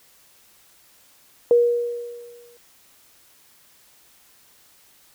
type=tone with exponential decay; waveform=sine; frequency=477.3 Hz; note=A#4; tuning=41 cents sharp; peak=-10 dBFS; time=1.51-2.57 s; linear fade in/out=1 ms; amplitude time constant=230 ms; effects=white hiss -55 dBFS RMS until 5.14 s